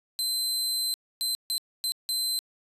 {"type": "tone bursts at uneven times", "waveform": "sawtooth", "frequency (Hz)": 4080, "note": "C8", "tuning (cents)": -44, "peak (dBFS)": -23, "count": 5, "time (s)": [[0.19, 0.94], [1.21, 1.35], [1.5, 1.58], [1.84, 1.92], [2.09, 2.39]], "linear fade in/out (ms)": 0, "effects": ["resampled to 32000 Hz"]}